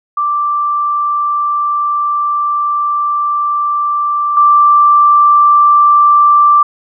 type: tone with level steps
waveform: sine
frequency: 1174.7 Hz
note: D6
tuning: in tune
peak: -11 / -4 dBFS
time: 0.17-6.63 s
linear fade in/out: 5 ms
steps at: 4.37 s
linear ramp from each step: 2 ms
effects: none